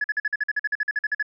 sine tone bursts, 1700 Hz, G#6, 40 cents sharp, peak -19 dBFS, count 16, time 0.01-1.227 s, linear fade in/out 5 ms, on 32 ms, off 47 ms, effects tanh soft clip ceiling -17 dBFS

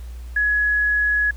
sine tone, 1683 Hz, G#6, 23 cents sharp, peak -16 dBFS, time 0.36-1.31 s, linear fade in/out 5 ms, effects added 60 Hz sine -31 dBFS peak until 1.36 s + pink hiss -51 dBFS RMS until 1.36 s

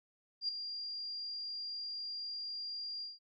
sine tone with ADSR envelope, 4786 Hz, D8, 32 cents sharp, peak -30 dBFS, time 0.41-3.19 s, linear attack 77 ms, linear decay 4 ms, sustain -9 dB, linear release 170 ms, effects none

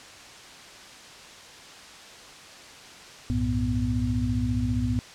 sine tone cluster, 61.7 / 97.8 / 112.7 / 247.1 Hz, B1 / G2 / A2 / B3, -1 / -4 / +42 / +1 cents, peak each -30 / -30 / -28 / -27 dBFS, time 3.3-4.99 s, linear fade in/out 0 ms, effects white hiss -45 dBFS RMS until 5.14 s + low-pass 6000 Hz 12 dB/octave

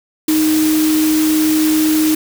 sine tone in noise, 311.1 Hz, D#4, in tune, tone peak -11 dBFS, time 0.28-2.15 s, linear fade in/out 5 ms, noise white, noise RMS -22 dBFS, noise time 0.28-2.15 s, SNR +8 dB, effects none

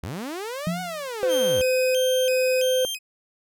sawtooth linear two-way sweep, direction up then down, 65.41 to 745 to 65.41 Hz, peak -26 dBFS, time 0.03-1.62 s, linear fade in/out 5 ms, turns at 0.81 s
sine tone with exponential decay, 175.4 Hz, F3, 8 cents sharp, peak -20 dBFS, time 0.67-1.08 s, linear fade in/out 0 ms, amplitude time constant 88 ms
triangle tone, 513 Hz, C5, 34 cents flat, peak -17 dBFS, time 1.23-2.85 s, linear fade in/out 0 ms
sawtooth tone with vibrato, 2825 Hz, F7, 19 cents sharp, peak -24 dBFS, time 1.28-2.99 s, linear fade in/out 50 ms, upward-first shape square, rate 1.5 Hz, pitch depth 200 cents each way
effects none

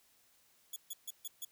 5% pulse tone bursts, 3386 Hz, G#7, 33 cents sharp, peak -32 dBFS, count 5, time 0.73-1.45 s, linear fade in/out 5 ms, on 32 ms, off 140 ms, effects white hiss -69 dBFS RMS until 1.51 s

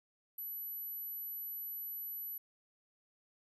sine tone, 11840 Hz, F#9, in tune, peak -40 dBFS, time 0.38-2.38 s, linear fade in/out 5 ms, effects 13-bit

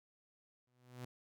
sawtooth tone with exponential growth, 124.4 Hz, B2, 13 cents sharp, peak -39 dBFS, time 0.67-1.05 s, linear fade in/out 5 ms, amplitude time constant 82 ms, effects none

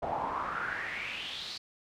brown noise with band-pass filter sweep, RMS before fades -36 dBFS, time 0.02-1.58 s, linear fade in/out 10 ms, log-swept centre 720 to 4500 Hz, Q 5.5, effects none

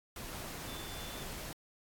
sine tone in noise, 3520 Hz, A7, in tune, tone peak -50 dBFS, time 0.68-1.23 s, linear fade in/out 2 ms, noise pink, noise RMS -44 dBFS, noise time 0.16-1.53 s, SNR -9 dB, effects AAC 64 kbps

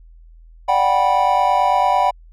triangle chord, G major seventh, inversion second, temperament just, 588 / 735 / 784 / 980 Hz, D5 / F#5 / G5 / B5, +2 / -12 / 0 / -14 cents, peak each -21 / -16 / -16 / -16 dBFS, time 0.68-2.11 s, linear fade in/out 10 ms, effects added 41 Hz sine -41 dBFS peak until 2.32 s

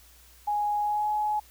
sine tone with pitch glide, 830.6 to 844.1 Hz, G#5 to G#5, 0 to +28 cents, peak -24 dBFS, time 0.47-1.4 s, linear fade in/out 10 ms, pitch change +28 cents, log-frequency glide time 0.81-1.09 s, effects added 60 Hz sine -56 dBFS peak until 1.5 s + white hiss -56 dBFS RMS until 1.5 s

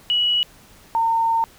sine tone pair in turn, 2928 / 911.1 Hz, F#7 / A#5, -19 / -40 cents, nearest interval octave + minor sixth, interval 2021 cents, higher first, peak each -16 dBFS, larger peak neither, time 0.1-0.43 / 0.95-1.44 s, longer second, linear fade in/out 0 ms, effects pink hiss -49 dBFS RMS until 1.58 s

